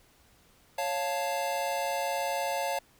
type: chord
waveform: square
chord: Db augmented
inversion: none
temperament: equal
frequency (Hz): 554.4 / 698.5 / 880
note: Db5 / F5 / A5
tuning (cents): 0 / 0 / 0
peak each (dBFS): -34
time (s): 0.78-2.79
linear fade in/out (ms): 5
effects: pink hiss -62 dBFS RMS until 2.99 s